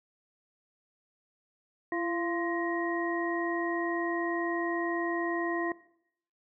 sine tone cluster, 339 / 690 / 1044 / 1882 Hz, E4 / F5 / C6 / A#6, +49 / -21 / -4 / +16 cents, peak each -31 / -37 / -38 / -36 dBFS, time 1.92-5.72 s, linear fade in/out 2 ms, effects noise-tail reverb RT60 0.7 s tail -18 dB re dry

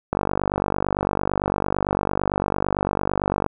click train, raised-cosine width 1 ms, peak -6 dBFS, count 164, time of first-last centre 0.13-3.463 s, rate 48.9 Hz, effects none

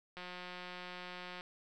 click train, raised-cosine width 0.3 ms, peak -30 dBFS, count 224, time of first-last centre 0.17-1.409 s, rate 180 Hz, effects none

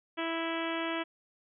harmonic tone, 329.6 Hz, E4, in tune, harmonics 1 / 2 / 3 / 4 / 5 / 6 / 7 / 8 / 9 / 10, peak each -35 / -38 / -40 / -41 / -42 / -43 / -43 / -44 / -45 / -45 dBFS, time 0.17-1.04 s, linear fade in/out 20 ms, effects none

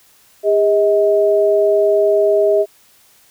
sine tone pair together, 405.2 / 634.5 Hz, G#4 / D#5, -43 / +34 cents, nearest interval minor sixth, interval 777 cents, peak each -13 dBFS, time 0.43-2.66 s, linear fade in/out 50 ms, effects white hiss -51 dBFS RMS until 3.3 s

